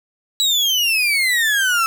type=exponential sweep; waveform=35% pulse; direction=down; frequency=3951 to 1310 Hz; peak=-13 dBFS; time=0.4-1.86 s; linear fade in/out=0 ms; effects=none